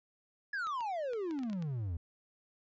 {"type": "exponential sweep", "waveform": "triangle", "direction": "down", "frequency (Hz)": [1725, 78.4], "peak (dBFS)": -32, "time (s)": [0.53, 1.97], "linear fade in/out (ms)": 5}
{"type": "clicks", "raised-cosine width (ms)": 0.2, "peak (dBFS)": -33, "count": 9, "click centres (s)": [0.67, 0.807, 1.134, 1.31, 1.39, 1.434, 1.499, 1.531, 1.624]}
{"effects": ["resampled to 16000 Hz"]}